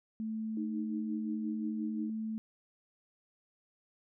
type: tone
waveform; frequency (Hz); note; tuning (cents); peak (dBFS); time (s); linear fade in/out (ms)
sine; 220; A3; 0; -34; 0.2-2.38; 0
type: tone with tremolo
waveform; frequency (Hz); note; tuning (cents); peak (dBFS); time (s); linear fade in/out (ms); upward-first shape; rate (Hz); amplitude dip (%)
sine; 310.8; D#4; -2; -35; 0.57-2.1; 2; sine; 5.7; 65
effects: none